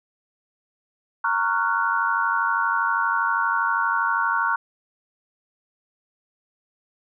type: chord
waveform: sine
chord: Gb major seventh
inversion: first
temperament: just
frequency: 925 / 1110 / 1387.5 / 1480 Hz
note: Bb5 / Db6 / F6 / Gb6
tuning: -14 / +2 / -12 / 0 cents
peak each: -25 dBFS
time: 1.24-4.56 s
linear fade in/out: 5 ms
effects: none